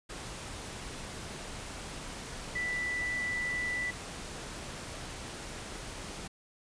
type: tone in noise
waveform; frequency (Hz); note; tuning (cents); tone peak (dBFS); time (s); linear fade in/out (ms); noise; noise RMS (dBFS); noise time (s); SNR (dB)
sine; 1975.5; B6; 0; -31; 2.55-3.91; 10; pink; -42; 0.09-6.28; +8
effects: resampled to 22050 Hz